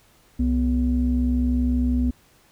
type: tone pair together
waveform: sine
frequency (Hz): 65.44 / 246.9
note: C2 / B3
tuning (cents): +1 / 0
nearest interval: octave + major seventh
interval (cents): 2299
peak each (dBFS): -20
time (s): 0.39-2.11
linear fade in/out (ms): 10
effects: tanh soft clip ceiling -12 dBFS + pink hiss -57 dBFS RMS until 2.51 s